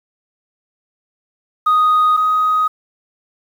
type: tone pair in turn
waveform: sine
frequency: 1244.5 / 1253.9 Hz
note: D#6 / D#6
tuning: 0 / +13 cents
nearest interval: unison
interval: 13 cents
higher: second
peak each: -8 / -11 dBFS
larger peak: first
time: 1.66-2.17 / 2.17-2.68 s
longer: neither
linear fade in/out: 10 ms
effects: tanh soft clip ceiling -8 dBFS + 7-bit